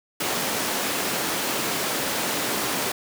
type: high-pass noise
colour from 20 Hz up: pink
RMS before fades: -26 dBFS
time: 0.2-2.92 s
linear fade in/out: 5 ms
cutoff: 250 Hz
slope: 12 dB/octave
effects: none